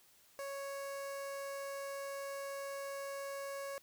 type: tone with notch filter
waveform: sawtooth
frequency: 554.4 Hz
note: C#5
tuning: in tune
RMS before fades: -43 dBFS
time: 0.39-3.78 s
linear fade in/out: 0 ms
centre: 3400 Hz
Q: 1.6
effects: white hiss -66 dBFS RMS until 3.82 s